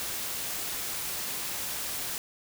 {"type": "noise", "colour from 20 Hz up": "white", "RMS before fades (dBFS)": -34, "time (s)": [0, 2.18], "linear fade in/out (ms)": 0, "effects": []}